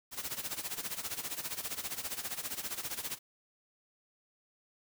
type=noise with tremolo; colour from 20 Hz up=white; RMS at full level=-36 dBFS; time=0.11-3.19 s; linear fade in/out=50 ms; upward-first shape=sine; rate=15 Hz; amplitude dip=80%; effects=none